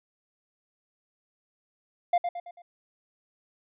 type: tone with echo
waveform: triangle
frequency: 700 Hz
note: F5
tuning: 4 cents sharp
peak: -17 dBFS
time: 2.13-2.18 s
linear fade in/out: 5 ms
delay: 110 ms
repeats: 4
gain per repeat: -7 dB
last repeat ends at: 2.62 s
effects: resampled to 8000 Hz